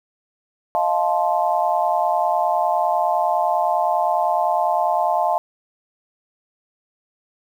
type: chord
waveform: sine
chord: F dominant seventh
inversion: third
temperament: just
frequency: 628.6 / 698.5 / 873.1 / 1047.7 Hz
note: Eb5 / F5 / A5 / C6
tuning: +18 / 0 / -14 / +2 cents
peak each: -23 / -20 / -21 / -26 dBFS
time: 0.75-5.38 s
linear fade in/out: 0 ms
effects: 8-bit